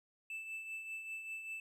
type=tone with tremolo; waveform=triangle; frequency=2640 Hz; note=E7; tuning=2 cents sharp; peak=-38 dBFS; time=0.3-1.6 s; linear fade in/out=2 ms; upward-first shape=triangle; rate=5.1 Hz; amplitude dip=55%; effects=none